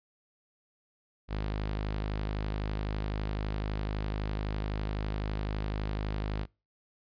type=tone; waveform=sawtooth; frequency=51.91 Hz; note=G#1; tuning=in tune; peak=-27 dBFS; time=1.28-6.47 s; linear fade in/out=50 ms; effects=noise-tail reverb RT60 0.3 s tail -26 dB re dry + resampled to 11025 Hz